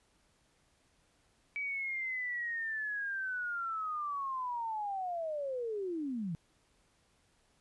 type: linear sweep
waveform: sine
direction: down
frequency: 2293 to 154 Hz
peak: -34 dBFS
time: 1.56-6.35 s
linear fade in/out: 0 ms
effects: pink hiss -71 dBFS RMS until 7.6 s + resampled to 24000 Hz